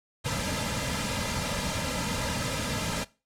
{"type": "noise with comb filter", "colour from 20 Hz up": "pink", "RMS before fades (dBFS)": -30, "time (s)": [0.24, 3.05], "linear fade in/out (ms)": 20, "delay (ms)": 2.7, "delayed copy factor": -0.75, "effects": ["noise-tail reverb RT60 0.3 s tail -20 dB re dry", "low-pass 9000 Hz 12 dB/octave"]}